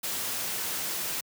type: noise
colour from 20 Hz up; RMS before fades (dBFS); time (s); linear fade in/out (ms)
white; -32; 0.03-1.21; 10
effects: high-pass 100 Hz 12 dB/octave